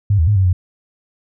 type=tone with pitch steps; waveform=sine; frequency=101.5 / 79.8 / 104.2 / 95.1 / 90.4 Hz; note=G#2 / D#2 / G#2 / F#2 / F#2; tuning=-39 / +44 / +6 / +48 / -40 cents; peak=-10 dBFS; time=0.1-0.53 s; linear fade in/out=5 ms; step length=86 ms; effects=none